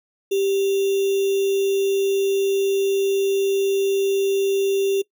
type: tone with sample-and-hold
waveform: sine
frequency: 392 Hz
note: G4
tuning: in tune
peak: -17 dBFS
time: 0.31-5.02 s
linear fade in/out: 10 ms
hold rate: 3150 Hz
effects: noise-tail reverb RT60 0.1 s tail -21 dB re dry